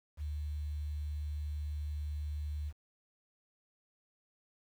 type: tone with quantisation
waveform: sine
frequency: 74.5 Hz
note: D2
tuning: 25 cents sharp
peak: -35 dBFS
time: 0.17-2.73 s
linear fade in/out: 50 ms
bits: 10
effects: none